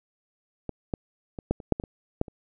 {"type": "clicks", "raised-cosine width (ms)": 2, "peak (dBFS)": [-18, -14, -22, -10, -27, -6, -17, -22, -10, -28], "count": 10, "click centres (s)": [0.693, 0.938, 1.388, 1.51, 1.602, 1.723, 1.799, 1.838, 2.214, 2.282], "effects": []}